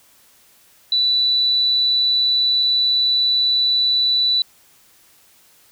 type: tone pair in turn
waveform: sine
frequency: 3966 / 3966 Hz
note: B7 / B7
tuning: +7 / +7 cents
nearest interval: unison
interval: 0 cents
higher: neither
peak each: -14 dBFS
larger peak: neither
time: 0.92-2.63 / 2.63-4.42 s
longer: second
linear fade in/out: 2 ms
effects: white hiss -53 dBFS RMS until 5.71 s